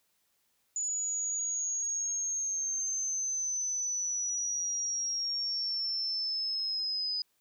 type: linear sweep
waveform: sine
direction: down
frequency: 6930 to 4977 Hz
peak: -30 dBFS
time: 0.76-7.22 s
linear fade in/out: 2 ms
effects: white hiss -74 dBFS RMS until 7.4 s